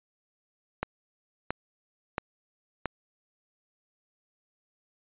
click train, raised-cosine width 0.5 ms, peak -13 dBFS, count 4, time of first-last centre 0.83-2.857 s, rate 1.48 Hz, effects resampled to 8000 Hz

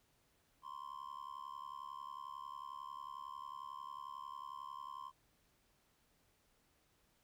triangle tone with amplitude modulation, 1046.5 Hz, C6, in tune, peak -40 dBFS, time 0.62-5.12 s, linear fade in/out 50 ms, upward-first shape sine, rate 71.1 Hz, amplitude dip 100%, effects pink hiss -75 dBFS RMS until 7.23 s

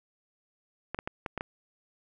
clicks, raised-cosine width 0.5 ms, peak -18 dBFS, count 6, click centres 0.946 / 0.989 / 1.075 / 1.262 / 1.377 / 1.409 s, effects none

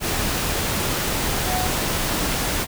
sine tone in noise, 735 Hz, F#5, 12 cents flat, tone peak -25 dBFS, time 1.45-1.69 s, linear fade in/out 50 ms, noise pink, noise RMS -23 dBFS, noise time 0-2.67 s, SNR -5 dB, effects none

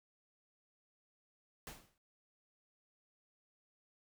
pink noise with exponential decay, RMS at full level -45 dBFS, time 1.67-1.98 s, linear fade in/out 1 ms, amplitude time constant 66 ms, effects none

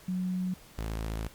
sine / sawtooth tone pair in turn, 183.6 / 54.58 Hz, F#3 / A1, -13 / -13 cents, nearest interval octave + major sixth, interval 2100 cents, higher first, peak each -28 dBFS, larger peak neither, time 0.08-0.54 / 0.78-1.28 s, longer second, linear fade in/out 5 ms, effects pink hiss -54 dBFS RMS until 1.34 s + MP3 96 kbps

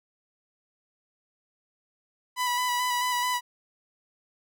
sawtooth tone with vibrato, 987.8 Hz, B5, in tune, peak -21 dBFS, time 2.36-3.41 s, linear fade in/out 50 ms, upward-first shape square, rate 4.6 Hz, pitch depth 19 cents each way, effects none

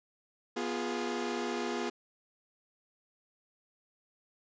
sawtooth chord, F diminished, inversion second, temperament equal with one note detuned, 244.1 / 349.2 / 415.3 Hz, Cb4 / F4 / Ab4, -20 / 0 / 0 cents, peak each -33 dBFS, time 0.56-1.9 s, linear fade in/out 10 ms, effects resampled to 16000 Hz

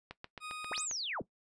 click train, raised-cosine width 0.3 ms, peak -27 dBFS, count 7, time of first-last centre 0.11-0.912 s, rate 7.48 Hz
20% pulse tone, 1244.5 Hz, D#6, in tune, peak -36 dBFS, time 0.4-0.87 s, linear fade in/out 50 ms
sine linear two-way sweep, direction up then down, 58.27 to 8350 to 58.27 Hz, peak -35 dBFS, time 0.71-1.22 s, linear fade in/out 5 ms, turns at 0.82 s
effects noise-tail reverb RT60 0.1 s tail -17 dB re dry + resampled to 22050 Hz

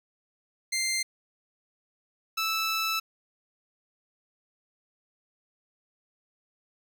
15% pulse tone pair in turn, 2093 / 1315.5 Hz, C7 / E6, 0 / -4 cents, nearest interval minor sixth, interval 804 cents, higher first, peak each -20 dBFS, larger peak neither, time 0.72-1.03 / 2.37-3 s, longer second, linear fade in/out 10 ms, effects none

